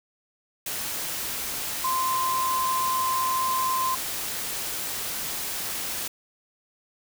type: tone in noise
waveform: sine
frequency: 1038 Hz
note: C6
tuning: 14 cents flat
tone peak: -23 dBFS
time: 1.84-3.95 s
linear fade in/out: 5 ms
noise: white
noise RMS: -31 dBFS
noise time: 0.66-6.08 s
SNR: +5 dB
effects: none